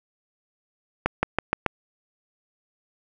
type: accelerating click train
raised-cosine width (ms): 0.5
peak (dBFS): -5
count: 5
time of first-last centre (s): 1.06-1.663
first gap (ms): 170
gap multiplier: 0.92
effects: none